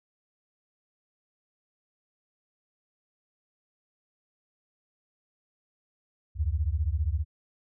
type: beating tone pair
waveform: sine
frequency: 70.3 / 85.3 Hz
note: C#2 / F2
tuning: +25 / -40 cents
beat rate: 15 Hz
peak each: -27 / -28 dBFS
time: 6.35-7.25 s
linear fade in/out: 50 ms
effects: none